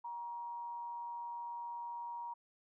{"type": "tone with amplitude modulation", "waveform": "sine", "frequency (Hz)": 947, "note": "A#5", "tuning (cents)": 27, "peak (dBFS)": -39, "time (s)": [0.04, 2.34], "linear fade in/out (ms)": 10, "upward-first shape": "sine", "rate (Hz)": 172, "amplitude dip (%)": 35, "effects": []}